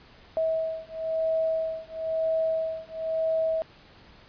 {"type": "beating tone pair", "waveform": "sine", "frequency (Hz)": [644, 645], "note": ["E5", "E5"], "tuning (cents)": [-41, -38], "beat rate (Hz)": 1, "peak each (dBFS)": -28, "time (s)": [0.37, 3.62], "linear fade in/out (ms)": 0, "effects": ["pink hiss -53 dBFS RMS until 4.28 s", "resampled to 11025 Hz"]}